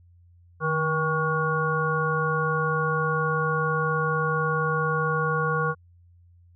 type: harmonic tone with a mistuned harmonic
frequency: 159.2 Hz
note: D#3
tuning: 40 cents sharp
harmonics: 1 / 3 / 5 / 7 / 9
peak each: -27 / -28 / -37 / -27 / -28 dBFS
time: 0.6-5.75 s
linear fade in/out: 50 ms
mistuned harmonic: 1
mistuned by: -57 cents
effects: added 87 Hz sine -52 dBFS peak until 6.55 s